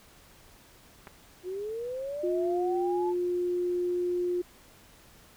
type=clicks; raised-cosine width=0.5 ms; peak=-29 / -32 dBFS; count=2; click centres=1.071 / 1.076 s
type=linear sweep; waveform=sine; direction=up; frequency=352.6 to 880 Hz; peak=-32 dBFS; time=1.43-3.14 s; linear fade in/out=50 ms
type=tone; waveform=sine; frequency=355.2 Hz; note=F4; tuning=29 cents sharp; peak=-26 dBFS; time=2.23-4.42 s; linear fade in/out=10 ms
effects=pink hiss -56 dBFS RMS until 5.36 s